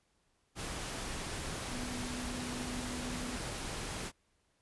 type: tone in noise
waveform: sine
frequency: 246.9 Hz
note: B3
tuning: in tune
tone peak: -41 dBFS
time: 1.7-3.4 s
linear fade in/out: 50 ms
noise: pink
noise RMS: -40 dBFS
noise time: 0.55-4.12 s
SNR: -4 dB
effects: pink hiss -75 dBFS RMS until 4.61 s + resampled to 24000 Hz